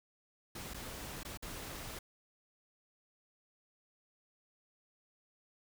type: noise with dropouts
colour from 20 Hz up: pink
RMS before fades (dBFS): -45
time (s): 0.55-1.99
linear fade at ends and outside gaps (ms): 5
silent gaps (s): 0.737-0.743 / 1.233-1.249 / 1.374-1.424
effects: none